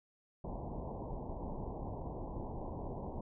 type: low-pass noise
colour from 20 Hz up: pink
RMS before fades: -42 dBFS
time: 0.44-3.21 s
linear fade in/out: 5 ms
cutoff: 1000 Hz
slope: 96 dB/octave
effects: none